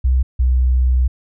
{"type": "tone pair in turn", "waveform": "sine", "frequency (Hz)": [64, 63.12], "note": ["C2", "B1"], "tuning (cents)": [-38, 38], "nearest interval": "unison", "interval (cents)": 24, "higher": "first", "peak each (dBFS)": -11, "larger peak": "neither", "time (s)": [[0.04, 0.23], [0.39, 1.08]], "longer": "second", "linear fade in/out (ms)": 10, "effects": []}